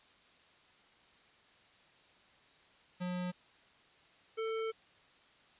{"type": "tone pair in turn", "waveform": "square", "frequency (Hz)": [179.8, 445.5], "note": ["F#3", "A4"], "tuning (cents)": [-49, 22], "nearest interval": "octave + major third", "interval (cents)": 1571, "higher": "second", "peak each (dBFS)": [-36, -35], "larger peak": "second", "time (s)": [[3, 3.32], [4.37, 4.72]], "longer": "second", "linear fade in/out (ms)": 20, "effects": ["white hiss -64 dBFS RMS until 5.59 s", "resampled to 8000 Hz"]}